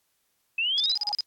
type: linear sweep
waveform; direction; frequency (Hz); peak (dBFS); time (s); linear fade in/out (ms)
sine; up; 2570 to 4083; -23; 0.58-0.95; 5
type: tone bursts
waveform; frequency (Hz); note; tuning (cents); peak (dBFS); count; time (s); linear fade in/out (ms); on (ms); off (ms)
sine; 4978; D#8; 0; -23; 8; 0.78-1.207; 0; 21; 37
type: tone with exponential growth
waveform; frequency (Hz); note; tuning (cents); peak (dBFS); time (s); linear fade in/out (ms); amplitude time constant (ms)
sine; 830.6; G#5; 0; -27; 0.9-1.12; 2; 46
effects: white hiss -72 dBFS RMS until 1.26 s + AAC 64 kbps